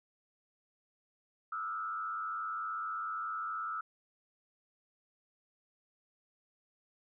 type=tone with frequency modulation; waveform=sine; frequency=1314 Hz; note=E6; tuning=6 cents flat; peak=-35 dBFS; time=1.52-3.81 s; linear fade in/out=5 ms; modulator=95.4 Hz; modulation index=0.86; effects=none